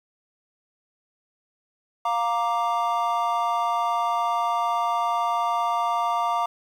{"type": "chord", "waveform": "triangle", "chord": "Bb major", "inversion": "second", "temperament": "equal with one note detuned", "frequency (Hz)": [701.7, 932.3, 1174.7], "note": ["F5", "Bb5", "D6"], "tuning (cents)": [8, 0, 0], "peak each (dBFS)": -24, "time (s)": [2.05, 6.46], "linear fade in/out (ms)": 5, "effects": ["9-bit"]}